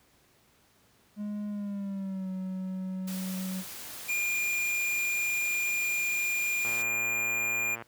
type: tone with pitch glide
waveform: triangle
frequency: 207.7 to 187.19 Hz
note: G#3 to F#3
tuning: 0 to +20 cents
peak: -30 dBFS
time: 1.16-3.64 s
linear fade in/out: 50 ms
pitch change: -180 cents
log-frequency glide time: 1.48-2.3 s
type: noise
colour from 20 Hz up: white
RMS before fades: -42 dBFS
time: 3.07-6.83 s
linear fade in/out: 10 ms
type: tone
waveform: square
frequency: 2408 Hz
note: D7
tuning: 43 cents sharp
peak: -28 dBFS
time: 4.08-7.76 s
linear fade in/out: 20 ms
type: click train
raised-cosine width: 0.5 ms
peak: -26 dBFS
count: 137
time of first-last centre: 6.65-7.822 s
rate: 116 Hz
effects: pink hiss -64 dBFS RMS until 7.87 s + high-pass 60 Hz 12 dB/octave